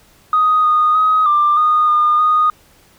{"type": "tone with pitch steps", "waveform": "sine", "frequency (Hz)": [1248, 1233, 1260, 1187, 1230, 1215, 1236], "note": ["D#6", "D#6", "D#6", "D6", "D#6", "D#6", "D#6"], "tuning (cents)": [5, -16, 21, 18, -20, -42, -12], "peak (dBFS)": -9, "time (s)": [0.33, 2.5], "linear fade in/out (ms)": 2, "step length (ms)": 310, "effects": ["tanh soft clip ceiling -5 dBFS", "pink hiss -50 dBFS RMS until 2.98 s"]}